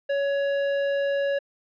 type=tone with hard clipping; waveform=sine; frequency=560 Hz; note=C#5; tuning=18 cents sharp; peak=-24 dBFS; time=0.09-1.39 s; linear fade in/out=10 ms; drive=13 dB; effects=low-pass 3000 Hz 12 dB/octave